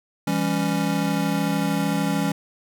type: chord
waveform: square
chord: C# diminished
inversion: first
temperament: just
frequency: 166.31 / 199.57 / 277.2 Hz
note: E3 / G3 / C#4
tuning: +16 / +31 / 0 cents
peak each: -26 dBFS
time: 0.27-2.32 s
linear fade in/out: 5 ms
effects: none